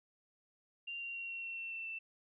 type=tone with pitch steps; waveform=sine; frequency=2779 / 2763 / 2747 / 2731 / 2716 / 2700 / 2684 / 2669 Hz; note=F7 / F7 / F7 / F7 / F7 / E7 / E7 / E7; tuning=-9 / -19 / -29 / -39 / -49 / +41 / +31 / +21 cents; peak=-40 dBFS; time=0.87-1.99 s; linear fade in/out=10 ms; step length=140 ms; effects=none